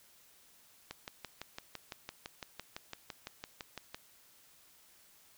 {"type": "click train", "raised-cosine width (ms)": 0.2, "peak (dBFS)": -24, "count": 19, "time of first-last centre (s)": [0.91, 3.945], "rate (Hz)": 5.93, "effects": ["white hiss -63 dBFS RMS until 5.37 s"]}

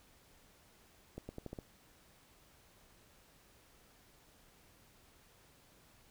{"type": "accelerating click train", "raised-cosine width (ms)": 2, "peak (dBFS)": -30, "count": 6, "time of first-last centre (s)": [1.18, 1.588], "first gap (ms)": 110, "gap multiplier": 0.85, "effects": ["pink hiss -65 dBFS RMS until 6.1 s"]}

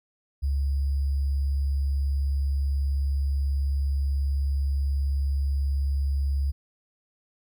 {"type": "tone with sample-and-hold", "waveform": "sine", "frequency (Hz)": 69.3, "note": "C#2", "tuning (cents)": 0, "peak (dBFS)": -22, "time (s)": [0.42, 6.52], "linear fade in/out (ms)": 20, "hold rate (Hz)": 4900, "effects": []}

